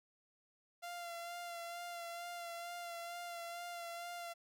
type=tone with vibrato; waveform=sawtooth; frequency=690 Hz; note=F5; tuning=21 cents flat; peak=-40 dBFS; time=0.82-4.34 s; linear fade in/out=20 ms; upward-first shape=sine; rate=2.2 Hz; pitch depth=24 cents each way; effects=none